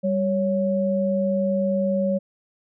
sine tone pair together, 196 / 556.3 Hz, G3 / C#5, 0 / +6 cents, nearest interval octave + tritone, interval 1806 cents, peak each -22 dBFS, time 0.03-2.19 s, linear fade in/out 20 ms, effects none

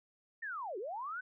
sine linear two-way sweep, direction down then up, 1859 to 349.4 to 1543 Hz, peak -38 dBFS, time 0.42-1.21 s, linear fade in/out 10 ms, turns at 0.78 s, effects none

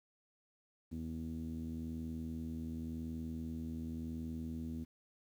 sawtooth tone with low-pass filter, 80.9 Hz, E2, 32 cents flat, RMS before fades -42 dBFS, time 0.91-4.85 s, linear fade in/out 20 ms, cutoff 260 Hz, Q 5.4, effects 11-bit

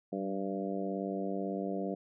harmonic tone with a mistuned harmonic, 97.9 Hz, G2, 2 cents flat, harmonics 2 / 3 / 4 / 5 / 6 / 7, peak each -37 / -39 / -40 / -41 / -42 / -42 dBFS, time 0.12-1.95 s, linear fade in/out 10 ms, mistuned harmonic 2, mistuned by -29 cents, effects none

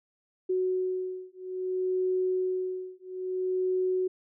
sine beating tone pair, 370 / 370.6 Hz, F#4 / F#4, 0 / +3 cents, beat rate 0.6 Hz, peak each -30 dBFS, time 0.49-4.08 s, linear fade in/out 10 ms, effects none

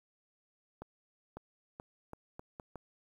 accelerating click train, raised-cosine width 1 ms, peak -30 dBFS, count 7, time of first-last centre 0.82-2.757 s, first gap 550 ms, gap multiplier 0.78, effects 10-bit

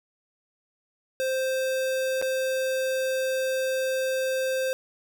square tone with dropouts, 523.3 Hz, C5, in tune, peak -25 dBFS, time 1.2-4.73 s, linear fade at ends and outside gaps 0 ms, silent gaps 2.215-2.224 s, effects none

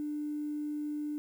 triangle tone, 297.6 Hz, D4, 23 cents sharp, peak -29 dBFS, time 0-1.18 s, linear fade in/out 0 ms, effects tanh soft clip ceiling -31 dBFS + 10-bit

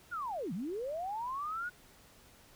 sine linear two-way sweep, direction down then up, 1480 to 155.56 to 1480 Hz, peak -35 dBFS, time 0.11-1.7 s, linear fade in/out 20 ms, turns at 0.53 s, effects pink hiss -60 dBFS RMS until 2.55 s

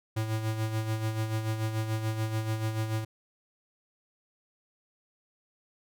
square tone with tremolo, 110 Hz, A2, in tune, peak -27 dBFS, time 0.16-3.05 s, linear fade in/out 10 ms, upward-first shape sine, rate 6.9 Hz, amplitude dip 55%, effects none

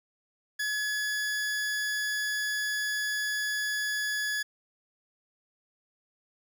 40% pulse tone pair together, 1700 / 4813 Hz, G#6 / D8, +40 / +42 cents, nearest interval octave + tritone, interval 1802 cents, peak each -28 / -38 dBFS, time 0.59-4.43 s, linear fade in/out 10 ms, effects none

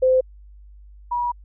sine tone pair in turn, 516 / 965.1 Hz, C5 / B5, -24 / -40 cents, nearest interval major seventh, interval 1084 cents, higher second, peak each -13 / -20 dBFS, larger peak first, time 0.02-0.21 / 1.11-1.32 s, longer second, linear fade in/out 10 ms, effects added 50 Hz sine -42 dBFS peak until 1.44 s

